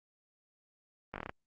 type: slowing click train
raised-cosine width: 0.5 ms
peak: -23 dBFS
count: 7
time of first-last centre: 1.14-1.294 s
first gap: 19 ms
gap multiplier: 1.12
effects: Opus 32 kbps